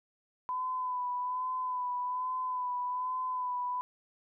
sine tone with vibrato, 1003 Hz, B5, 26 cents sharp, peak -31 dBFS, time 0.49-3.81 s, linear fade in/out 0 ms, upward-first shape sine, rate 1.2 Hz, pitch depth 28 cents each way, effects none

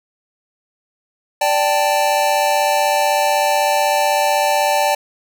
square chord, D suspended fourth, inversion none, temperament equal, 587.3 / 784 / 880 Hz, D5 / G5 / A5, 0 / 0 / 0 cents, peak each -19 dBFS, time 1.41-4.95 s, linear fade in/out 5 ms, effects none

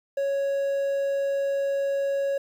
triangle tone, 554.4 Hz, C#5, in tune, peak -21 dBFS, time 0.17-2.38 s, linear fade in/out 5 ms, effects 9-bit

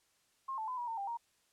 sine tone with pitch steps, 1068 / 877 / 1011 / 963 / 907 / 794 / 936 Hz, C6 / A5 / B5 / B5 / A#5 / G5 / A#5, +35 / -6 / +40 / -44 / -48 / +22 / +7 cents, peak -36 dBFS, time 0.48-1.173 s, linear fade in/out 10 ms, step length 99 ms, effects white hiss -73 dBFS RMS until 1.52 s + low-pass 10000 Hz 12 dB/octave

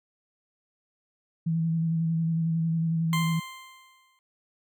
sine tone with vibrato, 163.8 Hz, E3, 11 cents flat, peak -23 dBFS, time 1.46-3.4 s, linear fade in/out 10 ms, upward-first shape square, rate 11 Hz, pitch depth 19 cents each way
20% pulse tone with exponential decay, 1046.5 Hz, C6, in tune, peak -21 dBFS, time 3.13-4.19 s, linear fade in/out 1 ms, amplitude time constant 230 ms
effects none

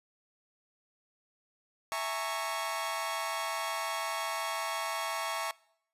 sawtooth chord, A# half-diminished seventh, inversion second, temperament equal with one note detuned, 659.3 / 830.6 / 916.3 / 1108.7 Hz, E5 / G#5 / A#5 / C#6, 0 / 0 / -30 / 0 cents, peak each -34 / -37 / -35 / -32 dBFS, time 1.92-5.51 s, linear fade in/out 0 ms, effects noise-tail reverb RT60 0.7 s tail -23 dB re dry + resampled to 32000 Hz

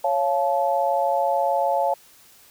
sine chord, Db augmented, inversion none, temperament just, 554.4 / 693 / 866.2 Hz, Db5 / F5 / A5, 0 / -14 / -27 cents, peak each -23 dBFS, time 0.04-1.94 s, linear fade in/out 5 ms, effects white hiss -52 dBFS RMS until 2.5 s

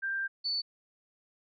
sine tone pair in turn, 1582 / 4483 Hz, G6 / C#8, +15 / +19 cents, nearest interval octave + tritone, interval 1804 cents, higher second, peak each -30 / -29 dBFS, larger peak second, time 0.02-0.28 / 0.44-0.62 s, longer first, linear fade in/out 20 ms, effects none

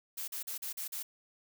blue noise bursts, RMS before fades -39 dBFS, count 6, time 0.17-1.03 s, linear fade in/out 10 ms, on 110 ms, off 40 ms, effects none

